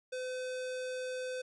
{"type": "tone", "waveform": "square", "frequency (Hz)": 509, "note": "C5", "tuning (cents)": -48, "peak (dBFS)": -37, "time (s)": [0.12, 1.42], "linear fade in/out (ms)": 10, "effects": ["resampled to 22050 Hz"]}